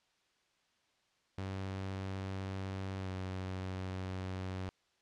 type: tone with pitch glide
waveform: sawtooth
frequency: 95.9 to 93.55 Hz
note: G2 to F#2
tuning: -37 to +20 cents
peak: -34 dBFS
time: 1.38-4.69 s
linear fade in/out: 0 ms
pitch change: -43 cents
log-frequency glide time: 2.99-3.09 s
effects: white hiss -74 dBFS RMS until 5.01 s + low-pass 5000 Hz 12 dB/octave